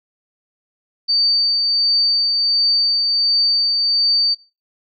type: tone with tremolo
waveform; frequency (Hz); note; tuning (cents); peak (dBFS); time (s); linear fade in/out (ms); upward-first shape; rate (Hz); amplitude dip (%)
sine; 4600; D8; -37; -12; 1.08-4.35; 20; triangle; 1.4; 30
effects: noise-tail reverb RT60 0.3 s tail -19 dB re dry